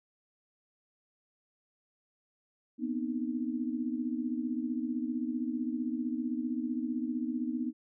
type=tone cluster; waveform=sine; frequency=241.3 / 256.8 / 309.4 Hz; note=B3 / C4 / D#4; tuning=-40 / -32 / -10 cents; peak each=-34 / -36 / -36 dBFS; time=2.78-7.73 s; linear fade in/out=50 ms; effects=none